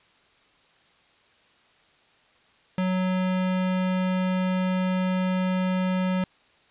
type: tone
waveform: square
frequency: 185 Hz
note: F#3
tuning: in tune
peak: -23 dBFS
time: 2.78-6.24 s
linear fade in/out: 2 ms
effects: white hiss -60 dBFS RMS until 6.7 s + resampled to 8000 Hz